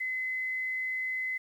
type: tone with quantisation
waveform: sine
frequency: 2036 Hz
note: C7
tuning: 48 cents flat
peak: -30 dBFS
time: 0-1.38 s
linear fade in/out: 10 ms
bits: 10
effects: none